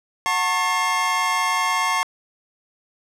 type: tone cluster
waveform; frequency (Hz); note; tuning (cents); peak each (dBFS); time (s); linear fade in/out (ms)
square; 733 / 903 / 1093 / 1752 / 2122; F#5 / A5 / C#6 / A6 / C7; -16 / +45 / -25 / -8 / +24; -30 / -26 / -23 / -31 / -26; 0.26-2.03; 0
effects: low-pass 10000 Hz 12 dB/octave